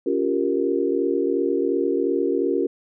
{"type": "chord", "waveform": "sine", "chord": "G half-diminished seventh", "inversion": "second", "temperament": "equal with one note detuned", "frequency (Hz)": [280.6, 349.2, 392, 466.2], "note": ["Db4", "F4", "G4", "Bb4"], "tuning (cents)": [21, 0, 0, 0], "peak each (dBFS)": [-25, -24, -24, -25], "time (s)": [0.06, 2.67], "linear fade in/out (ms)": 5, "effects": []}